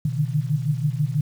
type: tone cluster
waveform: sine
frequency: 124 / 144 / 150.1 / 156.3 Hz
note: B2 / D3 / D3 / D#3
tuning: +7 / -34 / +38 / +8 cents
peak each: -26 dBFS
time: 0.05-1.21 s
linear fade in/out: 5 ms
effects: 8-bit